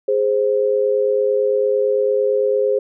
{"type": "tone pair together", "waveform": "sine", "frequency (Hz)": [414.4, 523.3], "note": ["G#4", "C5"], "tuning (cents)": [-4, 0], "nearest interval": "major third", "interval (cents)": 404, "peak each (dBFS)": -17, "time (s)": [0.08, 2.79], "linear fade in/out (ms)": 5, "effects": []}